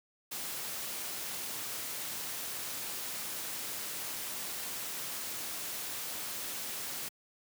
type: noise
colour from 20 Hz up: white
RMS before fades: -39 dBFS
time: 0.31-7.09 s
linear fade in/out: 10 ms
effects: high-pass 100 Hz 12 dB/octave